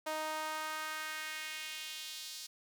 sawtooth tone with high-pass filter sweep, 311.1 Hz, D#4, in tune, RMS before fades -41 dBFS, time 0.06-2.47 s, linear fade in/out 10 ms, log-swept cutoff 690 to 4700 Hz, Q 1.7, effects none

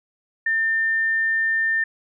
sine tone, 1800 Hz, A6, 39 cents sharp, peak -18 dBFS, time 0.46-1.84 s, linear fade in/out 5 ms, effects none

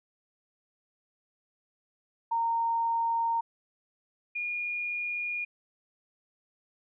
sine tone pair in turn, 922 / 2432 Hz, A#5 / D#7, -19 / -40 cents, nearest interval octave + perfect fourth, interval 1679 cents, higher second, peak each -25 / -30 dBFS, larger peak first, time 2.31-3.41 / 4.35-5.45 s, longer neither, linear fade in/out 10 ms, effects none

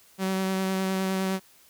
sawtooth tone with vibrato, 190 Hz, F#3, 46 cents sharp, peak -21 dBFS, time 0.18-1.4 s, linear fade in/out 50 ms, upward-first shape sine, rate 9.8 Hz, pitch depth 13 cents each way, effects white hiss -57 dBFS RMS until 1.69 s

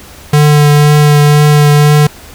square tone with vibrato, 148 Hz, D3, 14 cents sharp, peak -4 dBFS, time 0.33-2.07 s, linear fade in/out 5 ms, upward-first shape triangle, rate 2 Hz, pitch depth 15 cents each way, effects added 73 Hz sine -39 dBFS peak until 2.34 s + pink hiss -34 dBFS RMS until 2.34 s

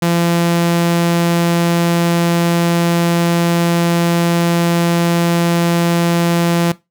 sawtooth tone, 170.6 Hz, F3, 40 cents flat, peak -8 dBFS, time 0.02-6.72 s, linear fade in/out 5 ms, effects noise-tail reverb RT60 0.2 s tail -18 dB re dry

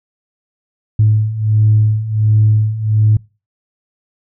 sine beating tone pair, 106.7 / 108.1 Hz, G#2 / A2, +47 / -30 cents, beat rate 1.4 Hz, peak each -14 / -10 dBFS, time 0.99-3.17 s, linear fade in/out 5 ms, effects noise-tail reverb RT60 0.3 s tail -24 dB re dry + tanh soft clip ceiling -2 dBFS

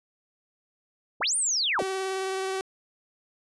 sine linear two-way sweep, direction up then down, 32.7 to 9380 to 32.7 Hz, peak -23 dBFS, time 1.2-1.83 s, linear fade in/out 20 ms, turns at 1.36 s
sawtooth tone with vibrato, 381.7 Hz, G4, 46 cents flat, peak -24 dBFS, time 1.79-2.61 s, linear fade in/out 0 ms, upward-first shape triangle, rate 19 Hz, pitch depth 18 cents each way
effects resampled to 24000 Hz

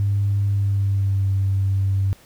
sine tone with pitch glide, 100.6 to 97.23 Hz, G2 to G2, +45 to -14 cents, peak -16 dBFS, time 0-2.13 s, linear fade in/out 0 ms, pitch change -59 cents, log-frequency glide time 0.46-1.32 s, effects tanh soft clip ceiling -12 dBFS + pink hiss -51 dBFS RMS until 2.25 s

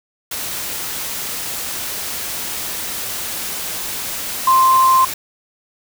sine tone in noise, 1046.5 Hz, C6, in tune, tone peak -9 dBFS, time 4.47-5.05 s, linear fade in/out 5 ms, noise white, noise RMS -25 dBFS, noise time 0.31-5.14 s, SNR +13 dB, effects none

